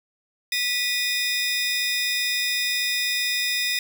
45% pulse tone cluster, 1966 / 2463 / 3648 / 5080 Hz, B6 / D#7 / A#7 / D#8, -8 / -18 / -38 / +35 cents, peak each -28 dBFS, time 0.52-3.79 s, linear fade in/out 2 ms, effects none

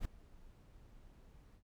brown noise with ADSR envelope, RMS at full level -37 dBFS, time 0-1.63 s, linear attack 53 ms, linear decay 3 ms, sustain -22 dB, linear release 78 ms, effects none

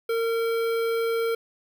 square tone with notch filter, 458.1 Hz, A#4, 30 cents flat, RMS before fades -25 dBFS, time 0.09-1.35 s, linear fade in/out 5 ms, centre 6900 Hz, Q 0.62, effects 11-bit

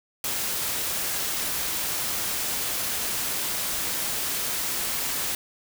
white noise, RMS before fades -28 dBFS, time 0.24-5.35 s, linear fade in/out 2 ms, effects none

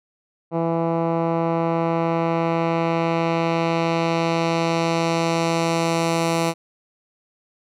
10% pulse tone with low-pass filter sweep, 166.1 Hz, E3, 13 cents sharp, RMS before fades -21 dBFS, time 0.51-6.54 s, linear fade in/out 50 ms, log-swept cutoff 830 to 11000 Hz, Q 0.81, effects none

